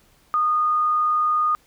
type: tone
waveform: sine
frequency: 1229 Hz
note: D#6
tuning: 22 cents flat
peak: -17 dBFS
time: 0.34-1.55 s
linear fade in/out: 0 ms
effects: pink hiss -58 dBFS RMS until 1.66 s